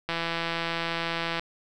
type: click train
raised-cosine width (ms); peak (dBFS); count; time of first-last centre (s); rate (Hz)
0.3; -13; 219; 0.09-1.395; 167
effects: none